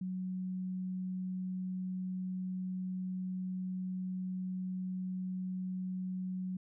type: tone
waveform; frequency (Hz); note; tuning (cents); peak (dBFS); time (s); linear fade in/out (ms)
sine; 185; F#3; 0; -35; 0.01-6.57; 5
effects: none